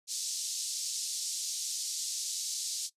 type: band-pass noise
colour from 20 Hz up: white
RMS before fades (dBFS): -36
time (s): 0.07-2.9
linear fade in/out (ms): 50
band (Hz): 4300 to 8100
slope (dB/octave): 24
effects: noise-tail reverb RT60 0.1 s tail -18 dB re dry + resampled to 32000 Hz